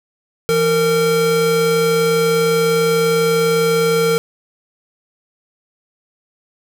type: tone pair together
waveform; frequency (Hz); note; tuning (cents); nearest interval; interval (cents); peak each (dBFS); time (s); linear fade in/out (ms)
square; 166.2 / 458.6; E3 / A#4; +15 / -28; octave + tritone; 1757; -22 / -14; 0.49-4.18; 0
effects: none